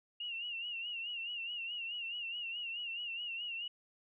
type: tone with vibrato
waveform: sine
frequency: 2805 Hz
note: F7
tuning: 7 cents sharp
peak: -38 dBFS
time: 0.2-3.68 s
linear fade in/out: 5 ms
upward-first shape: sine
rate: 4.7 Hz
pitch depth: 76 cents each way
effects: none